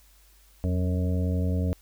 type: harmonic tone with a mistuned harmonic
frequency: 90.9 Hz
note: F#2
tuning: 30 cents flat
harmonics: 1 / 2 / 3 / 5 / 6 / 7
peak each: -24 / -30 / -34 / -38 / -40 / -41 dBFS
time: 0.64-1.73 s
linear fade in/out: 0 ms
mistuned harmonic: 1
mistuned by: -120 cents
effects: added 50 Hz sine -56 dBFS peak until 1.81 s + white hiss -60 dBFS RMS until 1.81 s